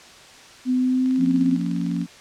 sine tone with pitch glide, 253.5 to 260.9 Hz, B3 to C4, +45 to -5 cents, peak -17 dBFS, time 0.65-1.59 s, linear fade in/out 50 ms, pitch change +50 cents, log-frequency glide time 0.76-1.25 s
click train, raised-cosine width 0.2 ms, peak -25 dBFS, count 20, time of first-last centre 1.06-2.015 s, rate 19.9 Hz
sine chord, Bb minor, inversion second, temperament equal, 174.61 / 233.1 / 277.2 Hz, F3 / Bb3 / Db4, 0 / 0 / 0 cents, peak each -24 / -28 / -27 dBFS, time 1.17-2.07 s, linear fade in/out 50 ms
effects white hiss -45 dBFS RMS until 2.2 s + low-pass 6000 Hz 12 dB/octave

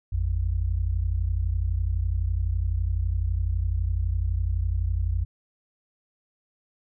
sine tone pair together, 54.07 / 86 Hz, A1 / F2, -30 / -26 cents, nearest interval minor sixth, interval 804 cents, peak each -25 dBFS, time 0.12-5.25 s, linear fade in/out 10 ms, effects none

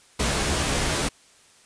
pink noise with comb filter, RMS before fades -24 dBFS, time 0.19-1.09 s, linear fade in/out 10 ms, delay 14 ms, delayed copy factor +0.5, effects white hiss -55 dBFS RMS until 1.65 s + resampled to 22050 Hz

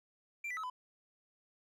triangle tone with pitch steps, 2361 / 1980 / 1288 / 1004 Hz, D7 / B6 / E6 / B5, +9 / +4 / -41 / +28 cents, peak -36 dBFS, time 0.44-0.7 s, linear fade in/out 5 ms, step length 65 ms, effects none

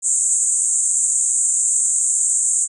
white band-pass noise, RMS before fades -18 dBFS, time 0.02-2.68 s, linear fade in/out 50 ms, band 6900 to 8700 Hz, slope 96 dB/octave, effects none

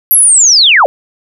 sine linear sweep, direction down, 11770 to 484.4 Hz, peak -3 dBFS, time 0.11-0.86 s, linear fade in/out 0 ms, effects none

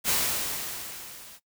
white noise with level ramp, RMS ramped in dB -23 to -48 dBFS, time 0.04-1.4 s, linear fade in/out 50 ms, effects noise-tail reverb RT60 0.1 s tail -18 dB re dry

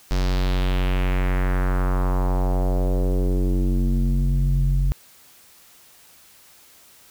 square tone with low-pass filter sweep, 46.01 Hz, F#1, 9 cents flat, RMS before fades -20 dBFS, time 0.11-4.92 s, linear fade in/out 0 ms, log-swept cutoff 5500 to 110 Hz, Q 2.2, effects white hiss -51 dBFS RMS until 7.1 s

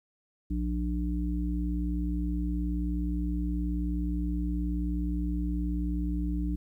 harmonic tone, 59.5 Hz, A#1, 36 cents sharp, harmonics 1 / 3 / 5, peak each -29 / -34 / -34 dBFS, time 0.5-6.56 s, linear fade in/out 10 ms, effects 11-bit

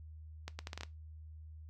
accelerating click train, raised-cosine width 0.2 ms, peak -24 dBFS, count 7, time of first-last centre 0.48-0.834 s, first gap 110 ms, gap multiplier 0.74, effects noise-tail reverb RT60 0.2 s tail -18 dB re dry + added 78 Hz sine -48 dBFS peak until 1.69 s

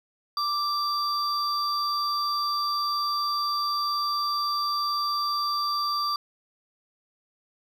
triangle tone pair together, 1174.7 / 4699 Hz, D6 / D8, 0 / 0 cents, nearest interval 2 octaves, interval 2400 cents, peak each -24 / -28 dBFS, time 0.37-6.16 s, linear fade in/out 2 ms, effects none

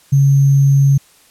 sine tone with sample-and-hold, 138.59 Hz, C#3, in tune, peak -7 dBFS, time 0.12-0.98 s, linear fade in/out 10 ms, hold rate 6300 Hz, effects white hiss -49 dBFS RMS until 1.3 s + low-pass 12000 Hz 12 dB/octave

